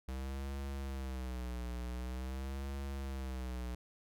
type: tone with vibrato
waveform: square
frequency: 64.6 Hz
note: C2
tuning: 21 cents flat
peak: -39 dBFS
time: 0.08-3.75 s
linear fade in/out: 5 ms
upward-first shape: sine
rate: 0.46 Hz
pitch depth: 110 cents each way
effects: none